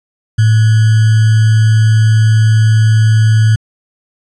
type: tone with sample-and-hold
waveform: sine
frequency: 110 Hz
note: A2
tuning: in tune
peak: -5 dBFS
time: 0.38-3.56 s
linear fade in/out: 10 ms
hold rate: 1575 Hz
effects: resampled to 22050 Hz